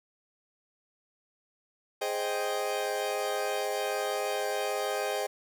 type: chord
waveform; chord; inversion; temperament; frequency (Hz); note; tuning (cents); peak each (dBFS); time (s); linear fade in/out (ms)
40% pulse; Ab major seventh; none; equal; 415.3 / 523.3 / 622.3 / 784; Ab4 / C5 / Eb5 / G5; 0 / 0 / 0 / 0; -34; 2.01-5.27; 10
effects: none